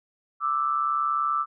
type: tone pair together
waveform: sine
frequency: 1178.2 / 1318.5 Hz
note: D6 / E6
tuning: +5 / 0 cents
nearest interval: major second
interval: 195 cents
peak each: -25 / -25 dBFS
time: 0.4-1.46 s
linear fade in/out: 50 ms
effects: none